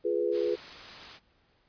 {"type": "chord", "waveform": "sine", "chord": "F diminished", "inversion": "none", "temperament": "equal with one note detuned", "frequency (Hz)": [349.2, 417.5, 493.9], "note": ["F4", "Ab4", "Cb5"], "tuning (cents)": [0, 9, 0], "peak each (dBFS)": [-31, -29, -30], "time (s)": [0.04, 0.56], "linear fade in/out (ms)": 20}
{"type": "noise", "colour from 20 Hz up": "white", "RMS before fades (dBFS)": -44, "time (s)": [0.31, 1.2], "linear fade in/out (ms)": 50}
{"effects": ["pink hiss -68 dBFS RMS until 1.68 s", "resampled to 11025 Hz"]}